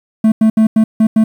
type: tone bursts at uneven times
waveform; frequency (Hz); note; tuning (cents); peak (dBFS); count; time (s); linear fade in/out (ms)
triangle; 220; A3; 0; -4; 6; 0.24-0.32 / 0.41-0.5 / 0.57-0.67 / 0.76-0.84 / 1-1.07 / 1.16-1.24; 5
effects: 7-bit